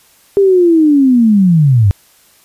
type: linear sweep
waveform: sine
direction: down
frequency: 403.7 to 92.5 Hz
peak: -5 dBFS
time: 0.37-1.91 s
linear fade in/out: 0 ms
effects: white hiss -48 dBFS RMS until 2.44 s + resampled to 32000 Hz